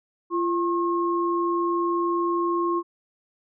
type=tone pair together; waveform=sine; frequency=343.7 / 1077.1 Hz; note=F4 / C6; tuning=-28 / +50 cents; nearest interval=octave + minor sixth; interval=1978 cents; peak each=-23 / -25 dBFS; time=0.3-2.83 s; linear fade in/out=50 ms; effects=none